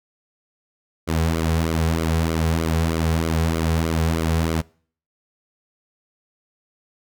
sawtooth tone with flanger, 81.4 Hz, E2, 21 cents flat, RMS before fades -21 dBFS, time 1.07-4.62 s, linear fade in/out 20 ms, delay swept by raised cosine 1.1 to 3.4 ms, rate 3.2 Hz, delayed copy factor -0.7, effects noise-tail reverb RT60 0.5 s tail -24 dB re dry

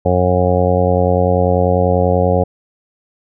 harmonic tone, 90.2 Hz, F#2, 44 cents flat, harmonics 1 / 2 / 3 / 4 / 5 / 6 / 7 / 8 / 9, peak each -16 / -19 / -24 / -26 / -18 / -16 / -26 / -20 / -25 dBFS, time 0.05-2.44 s, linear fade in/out 10 ms, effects none

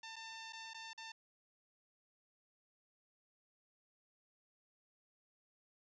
10% pulse tone with dropouts, 897 Hz, A5, 33 cents sharp, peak -39 dBFS, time 0.03-1.12 s, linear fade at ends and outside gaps 5 ms, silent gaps 0.159-0.163 / 0.525-0.531 / 0.735-0.744 / 0.933-0.977 s, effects resampled to 16000 Hz

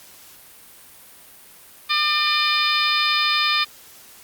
harmonic tone with a mistuned harmonic, 601 Hz, D5, 40 cents sharp, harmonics 2 / 3 / 4 / 5 / 6 / 7 / 8, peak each -23 / -27 / -23 / -29 / -23 / -28 / -26 dBFS, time 1.89-3.65 s, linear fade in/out 20 ms, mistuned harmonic 8, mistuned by +44 cents, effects white hiss -46 dBFS RMS until 4.23 s + Opus 48 kbps

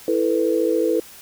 sine chord, E suspended fourth, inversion none, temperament equal, 329.6 / 440 / 493.9 Hz, E4 / A4 / B4, 0 / 0 / 0 cents, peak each -21 dBFS, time 0.08-1 s, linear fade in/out 2 ms, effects white hiss -43 dBFS RMS until 1.21 s

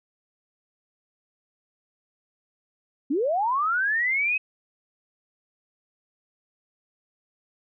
sine linear sweep, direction up, 250.8 to 2570 Hz, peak -21 dBFS, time 3.1-4.38 s, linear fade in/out 10 ms, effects none

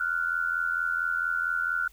sine tone pair together, 1396.9 / 1481.3 Hz, F6 / F#6, 0 / +2 cents, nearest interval minor second, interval 102 cents, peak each -28 dBFS, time 0-1.88 s, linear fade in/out 5 ms, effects added 50 Hz sine -55 dBFS peak until 1.92 s + white hiss -60 dBFS RMS until 1.92 s

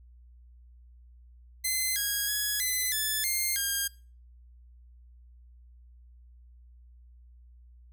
5% pulse tone with pitch steps, 2055 / 1643 / 1678 / 2023 / 1737 / 2119 / 1613 Hz, C7 / G#6 / G#6 / B6 / A6 / C7 / G6, -32 / -19 / +17 / +41 / -23 / +21 / +49 cents, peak -17 dBFS, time 1.64-3.88 s, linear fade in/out 10 ms, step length 320 ms, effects noise-tail reverb RT60 0.4 s tail -24 dB re dry + added 60 Hz sine -51 dBFS peak until 7.92 s

